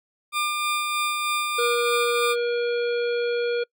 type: tone with tremolo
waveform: 20% pulse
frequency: 1200 Hz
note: D6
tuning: 37 cents sharp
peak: -17 dBFS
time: 0.32-2.36 s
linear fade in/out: 50 ms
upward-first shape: sine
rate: 3.2 Hz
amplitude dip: 30%
type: harmonic tone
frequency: 477.3 Hz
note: A#4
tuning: 41 cents sharp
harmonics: 1 / 3 / 5 / 7 / 9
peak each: -22 / -32 / -36 / -39 / -41 dBFS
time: 1.58-3.64 s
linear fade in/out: 10 ms
effects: noise-tail reverb RT60 0.1 s tail -26 dB re dry